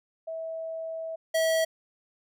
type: tone pair in turn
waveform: sine / square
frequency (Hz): 650 / 647.3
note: E5 / E5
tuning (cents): -24 / -32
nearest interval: unison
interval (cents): 8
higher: first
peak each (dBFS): -32 / -23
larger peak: second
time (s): 0.27-1.16 / 1.34-1.65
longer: first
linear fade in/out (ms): 10
effects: none